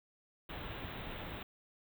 pink band-stop noise, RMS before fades -44 dBFS, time 0.49-1.43 s, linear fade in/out 5 ms, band 3800 to 16000 Hz, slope 96 dB/octave, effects none

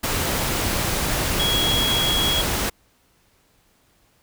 sine tone in noise, 3318 Hz, G#7, 2 cents flat, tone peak -20 dBFS, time 1.39-2.42 s, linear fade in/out 10 ms, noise pink, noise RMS -23 dBFS, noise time 0.03-2.7 s, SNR 0 dB, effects pink hiss -61 dBFS RMS until 4.22 s

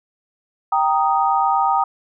sine chord, Eb major, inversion first, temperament equal, 784 / 932.3 / 1244.5 Hz, G5 / Bb5 / Eb6, 0 / 0 / 0 cents, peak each -18 / -19 / -20 dBFS, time 0.72-1.84 s, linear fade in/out 5 ms, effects none

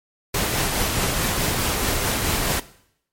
pink noise with tremolo, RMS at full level -21 dBFS, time 0.34-2.6 s, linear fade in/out 5 ms, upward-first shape triangle, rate 4.7 Hz, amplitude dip 30%, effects noise-tail reverb RT60 0.7 s tail -18 dB re dry + MP3 64 kbps

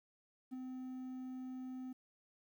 triangle tone with ADSR envelope, 256.8 Hz, C4, 32 cents flat, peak -38 dBFS, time 0.51-1.93 s, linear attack 23 ms, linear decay 15 ms, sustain -3 dB, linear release 8 ms, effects 12-bit

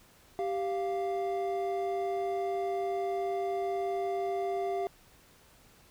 triangle tone pair together, 391.5 / 697 Hz, G4 / F5, -2 / -4 cents, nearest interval minor seventh, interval 998 cents, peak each -30 / -31 dBFS, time 0.39-4.87 s, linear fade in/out 0 ms, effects pink hiss -60 dBFS RMS until 5.9 s

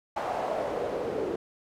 pink noise with band-pass filter sweep, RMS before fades -31 dBFS, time 0.16-1.36 s, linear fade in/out 5 ms, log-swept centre 780 to 400 Hz, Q 3.6, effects none

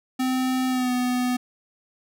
square tone with pitch glide, 257.6 to 249 Hz, C4 to B3, -27 to +14 cents, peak -22 dBFS, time 0.19-1.37 s, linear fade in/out 10 ms, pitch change -59 cents, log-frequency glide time 0.68-0.92 s, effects none

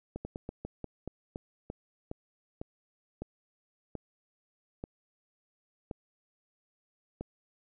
slowing click train, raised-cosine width 2 ms, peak -24 dBFS, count 16, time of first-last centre 0.16-7.21 s, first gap 90 ms, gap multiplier 1.21, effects none

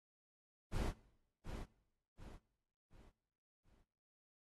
brown noise with echo, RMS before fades -38 dBFS, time 0.71-0.93 s, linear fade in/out 50 ms, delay 730 ms, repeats 4, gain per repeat -8 dB, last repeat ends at 3.85 s, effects noise-tail reverb RT60 0.9 s tail -22 dB re dry + AAC 32 kbps

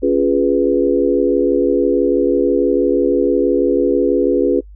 sine chord, C# dominant seventh, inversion none, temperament equal, 277.2 / 349.2 / 415.3 / 493.9 Hz, C#4 / E#4 / G#4 / B4, 0 / 0 / 0 / 0 cents, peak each -17 dBFS, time 0.02-4.61 s, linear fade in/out 20 ms, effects noise-tail reverb RT60 0.1 s tail -25 dB re dry + added 50 Hz sine -35 dBFS peak until 4.75 s

